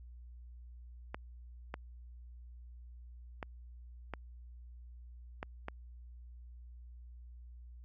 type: clicks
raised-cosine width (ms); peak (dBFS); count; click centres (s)
0.5; -24; 6; 1.145 / 1.741 / 3.428 / 4.137 / 5.429 / 5.684
effects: added 60 Hz sine -49 dBFS peak until 7.84 s